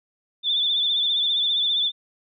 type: tone with vibrato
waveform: sine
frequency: 3524 Hz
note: A7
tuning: 2 cents sharp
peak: -19 dBFS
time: 0.43-1.92 s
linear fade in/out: 50 ms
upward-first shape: sine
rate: 15 Hz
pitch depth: 50 cents each way
effects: none